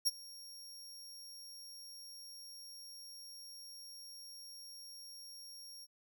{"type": "tone with ADSR envelope", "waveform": "sawtooth", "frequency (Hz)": 5570, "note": "F8", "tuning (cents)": -5, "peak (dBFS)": -24, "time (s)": [0.05, 5.87], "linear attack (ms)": 22, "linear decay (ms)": 29, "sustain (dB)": -23, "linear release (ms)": 36, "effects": []}